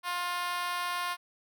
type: tone with high-pass filter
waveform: 5% pulse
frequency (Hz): 353.8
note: F4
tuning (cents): +23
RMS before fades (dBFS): -33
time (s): 0.03-1.17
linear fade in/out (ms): 50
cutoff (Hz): 920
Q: 5.9
effects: none